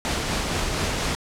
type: noise with tremolo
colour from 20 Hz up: pink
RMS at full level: -24 dBFS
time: 0.05-1.15 s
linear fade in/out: 0 ms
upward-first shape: sine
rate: 4.2 Hz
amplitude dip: 25%
effects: low-pass 8000 Hz 12 dB/octave